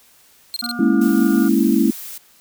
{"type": "tone bursts", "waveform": "40% pulse", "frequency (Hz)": 4186, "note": "C8", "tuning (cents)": 0, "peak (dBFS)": -21, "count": 4, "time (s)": [0.54, 0.713], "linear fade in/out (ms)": 0, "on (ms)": 23, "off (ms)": 27}
{"type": "harmonic tone", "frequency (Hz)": 238.8, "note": "A#3", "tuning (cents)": 42, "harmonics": [1, 3, 5, 6], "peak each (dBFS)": [-27, -37, -36, -30], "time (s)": [0.62, 1.49], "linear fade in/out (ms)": 10}
{"type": "chord", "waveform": "sine", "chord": "A# half-diminished seventh", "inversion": "third", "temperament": "equal", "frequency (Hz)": [207.7, 233.1, 277.2, 329.6], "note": ["G#3", "A#3", "C#4", "E4"], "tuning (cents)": [0, 0, 0, 0], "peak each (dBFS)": -18, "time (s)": [0.79, 1.91], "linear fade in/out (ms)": 5}
{"type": "noise", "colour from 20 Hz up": "blue", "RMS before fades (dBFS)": -33, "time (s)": [1.01, 2.18], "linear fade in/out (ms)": 5}
{"effects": ["white hiss -52 dBFS RMS until 2.4 s"]}